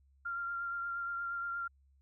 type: tone with vibrato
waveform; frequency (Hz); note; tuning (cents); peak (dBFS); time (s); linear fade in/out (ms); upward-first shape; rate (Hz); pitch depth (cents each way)
sine; 1387; F6; -12; -35; 0.25-1.68; 10; triangle; 8.5; 21
effects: added 68 Hz sine -64 dBFS peak until 2.01 s